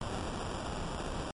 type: noise with sample-and-hold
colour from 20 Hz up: pink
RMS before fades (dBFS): -37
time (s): 0.01-1.31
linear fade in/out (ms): 2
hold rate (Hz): 2100
effects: MP3 48 kbps